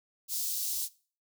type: high-pass noise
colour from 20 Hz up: white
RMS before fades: -33 dBFS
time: 0.28-0.89 s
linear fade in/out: 50 ms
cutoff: 4200 Hz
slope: 24 dB/octave
effects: noise-tail reverb RT60 0.4 s tail -20 dB re dry